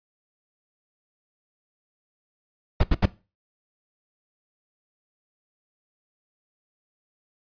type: noise bursts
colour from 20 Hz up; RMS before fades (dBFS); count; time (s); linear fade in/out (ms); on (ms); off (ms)
brown; -17; 3; 2.8-3.057; 5; 35; 76
effects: noise-tail reverb RT60 0.3 s tail -20 dB re dry + resampled to 11025 Hz